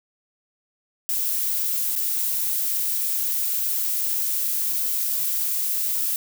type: noise with dropouts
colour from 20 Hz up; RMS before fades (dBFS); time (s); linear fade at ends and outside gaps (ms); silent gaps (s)
violet; -24; 1.09-6.16; 0; 1.953-1.961 / 4.728-4.732
effects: none